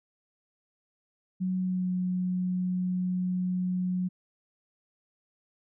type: tone with pitch glide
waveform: sine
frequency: 185 to 182.24 Hz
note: F#3 to F#3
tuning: 0 to -26 cents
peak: -26 dBFS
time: 1.4-4.09 s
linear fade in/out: 20 ms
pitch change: -26 cents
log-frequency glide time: 1.58-1.91 s
effects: none